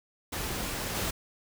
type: noise with level steps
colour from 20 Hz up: pink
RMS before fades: -34 / -31 dBFS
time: 0.32-1.11 s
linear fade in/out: 10 ms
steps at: 0.95 s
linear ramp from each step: 2 ms
effects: none